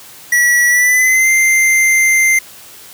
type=tone with pitch glide; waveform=square; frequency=1937 to 2088 Hz; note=B6 to C7; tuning=-34 to -4 cents; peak=-9 dBFS; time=0.32-2.39 s; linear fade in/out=5 ms; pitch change=+130 cents; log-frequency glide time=0.68-1.3 s; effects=white hiss -37 dBFS RMS until 2.93 s + high-pass 60 Hz 12 dB/octave